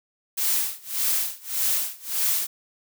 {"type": "noise with tremolo", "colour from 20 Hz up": "blue", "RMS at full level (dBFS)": -22, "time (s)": [0.37, 2.47], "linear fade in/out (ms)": 10, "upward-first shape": "sine", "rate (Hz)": 1.7, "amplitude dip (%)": 95, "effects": []}